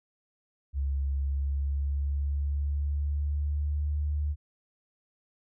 sine tone with pitch glide, 69 to 73.95 Hz, C#2 to D2, -7 to +13 cents, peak -26 dBFS, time 0.73-4.36 s, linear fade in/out 50 ms, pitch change +120 cents, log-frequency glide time 1.14-3.91 s, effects none

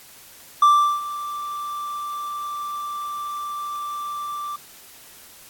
triangle tone with ADSR envelope, 1174.7 Hz, D6, in tune, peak -8 dBFS, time 0.62-4.56 s, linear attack 5 ms, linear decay 380 ms, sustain -17 dB, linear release 4 ms, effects white hiss -46 dBFS RMS until 5.49 s + AAC 64 kbps

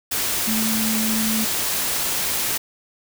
sine tone in noise, 220 Hz, A3, in tune, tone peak -22 dBFS, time 0.47-1.45 s, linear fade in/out 10 ms, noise white, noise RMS -23 dBFS, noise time 0.11-2.58 s, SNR -2 dB, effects none

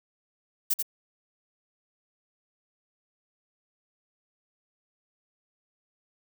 violet noise with echo, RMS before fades -24 dBFS, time 0.7-0.74 s, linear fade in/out 10 ms, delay 87 ms, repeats 1, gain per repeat -4 dB, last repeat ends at 0.827 s, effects none

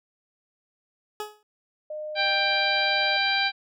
20% pulse tone with exponential decay, 422.2 Hz, G#4, 29 cents sharp, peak -23 dBFS, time 1.2-1.43 s, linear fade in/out 1 ms, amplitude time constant 49 ms
sine tone, 610 Hz, D#5, 34 cents flat, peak -31 dBFS, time 1.9-3.17 s, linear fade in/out 5 ms
harmonic tone, 788 Hz, G5, 9 cents sharp, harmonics 1 / 2 / 3 / 4 / 5 / 6, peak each -28 / -27 / -27 / -31 / -28 / -32 dBFS, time 2.15-3.52 s, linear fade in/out 50 ms
effects none

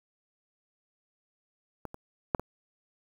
clicks, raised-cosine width 1 ms, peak -23 / -27 / -10 / -22 dBFS, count 4, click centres 1.853 / 1.944 / 2.348 / 2.396 s, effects 8-bit

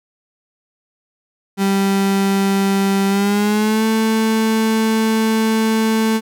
35% pulse tone with pitch glide, 196 to 221.3 Hz, G3 to A3, 0 to +10 cents, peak -12 dBFS, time 1.57-6.21 s, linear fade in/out 50 ms, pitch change +210 cents, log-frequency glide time 3.08-3.85 s, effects none

